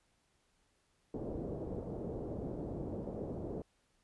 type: low-pass noise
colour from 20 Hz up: white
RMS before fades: -41 dBFS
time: 1.14-3.62 s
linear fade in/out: 2 ms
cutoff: 510 Hz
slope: 24 dB/octave
effects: pink hiss -75 dBFS RMS until 4.03 s + resampled to 24000 Hz